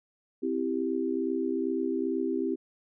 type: chord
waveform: sine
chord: C major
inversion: none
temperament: equal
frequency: 261.6 / 329.6 / 392 Hz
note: C4 / E4 / G4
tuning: 0 / 0 / 0 cents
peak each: -31 dBFS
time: 0.42-2.56 s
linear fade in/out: 20 ms
effects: none